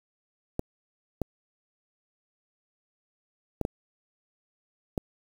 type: clicks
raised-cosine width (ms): 2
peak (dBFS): -14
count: 5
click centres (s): 0.594 / 1.217 / 3.613 / 3.651 / 4.978
effects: 7-bit